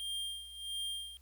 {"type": "tone with tremolo", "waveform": "square", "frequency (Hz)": 3200, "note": "G7", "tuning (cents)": 35, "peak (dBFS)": -36, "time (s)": [0, 1.17], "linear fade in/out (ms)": 0, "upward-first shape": "sine", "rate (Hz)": 1.5, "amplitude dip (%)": 75, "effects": ["added 66 Hz sine -59 dBFS peak until 1.21 s", "white hiss -70 dBFS RMS until 1.21 s"]}